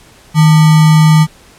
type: tone with sample-and-hold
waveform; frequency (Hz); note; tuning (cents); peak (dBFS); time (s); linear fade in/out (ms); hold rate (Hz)
sine; 156.8; D#3; +14; -3; 0.34-1.27; 50; 1050
effects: pink hiss -42 dBFS RMS until 1.58 s + low-pass 11000 Hz 12 dB/octave